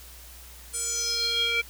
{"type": "tone with band-pass filter sweep", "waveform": "square", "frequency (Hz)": 466.2, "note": "A#4", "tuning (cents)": 0, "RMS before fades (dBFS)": -27, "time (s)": [0.73, 1.62], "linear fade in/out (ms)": 20, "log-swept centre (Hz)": [9000, 2400], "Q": 5.8, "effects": ["added 60 Hz sine -47 dBFS peak until 1.69 s", "white hiss -48 dBFS RMS until 1.69 s"]}